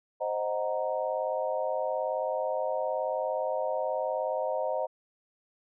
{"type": "chord", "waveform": "sine", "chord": "C half-diminished seventh", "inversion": "none", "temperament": "equal", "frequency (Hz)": [523.3, 622.3, 740, 932.3], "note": ["C5", "Eb5", "Gb5", "Bb5"], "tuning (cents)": [0, 0, 0, 0], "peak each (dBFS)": [-32, -31, -36, -36], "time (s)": [0.2, 4.87], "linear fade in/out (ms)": 20, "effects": []}